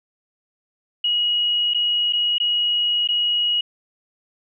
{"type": "tone with dropouts", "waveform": "sine", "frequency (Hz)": 2900, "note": "F#7", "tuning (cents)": -35, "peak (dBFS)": -17, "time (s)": [1.04, 3.61], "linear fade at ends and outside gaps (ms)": 5, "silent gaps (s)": [[1.737, 1.745], [2.126, 2.132], [2.383, 2.4], [3.075, 3.087]], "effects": []}